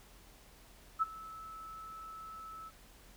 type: tone with ADSR envelope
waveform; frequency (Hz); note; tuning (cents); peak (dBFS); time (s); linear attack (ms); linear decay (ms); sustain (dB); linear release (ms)
sine; 1307; E6; -15; -25; 0.99-2.71; 30; 24; -20; 39
effects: added 43 Hz sine -60 dBFS peak until 3.16 s + pink hiss -60 dBFS RMS until 3.16 s